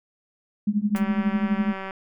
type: tone with tremolo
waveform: sine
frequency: 207.7 Hz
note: G#3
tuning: in tune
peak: -16 dBFS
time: 0.67-1.73 s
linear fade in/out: 5 ms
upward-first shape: triangle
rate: 12 Hz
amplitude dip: 100%
type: click train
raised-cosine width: 0.5 ms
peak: -19 dBFS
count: 185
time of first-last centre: 0.95-1.908 s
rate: 192 Hz
type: noise with exponential decay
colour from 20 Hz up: white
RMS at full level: -34 dBFS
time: 0.96-1.04 s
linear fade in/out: 1 ms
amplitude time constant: 16 ms
effects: none